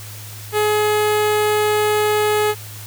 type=tone with notch filter; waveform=sawtooth; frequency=422.4 Hz; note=G#4; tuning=29 cents sharp; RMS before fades=-17 dBFS; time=0.52-2.55 s; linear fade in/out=50 ms; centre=5400 Hz; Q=2; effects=added 105 Hz sine -34 dBFS peak until 2.86 s + white hiss -37 dBFS RMS until 2.86 s